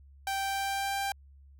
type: tone with pitch glide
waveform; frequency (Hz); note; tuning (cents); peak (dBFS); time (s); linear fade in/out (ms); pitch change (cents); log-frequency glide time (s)
sawtooth; 782 to 790.6; G5 to G5; -4 to +15; -26; 0.27-1.12; 2; +19; 0.38-0.97
effects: added 69 Hz sine -52 dBFS peak until 1.59 s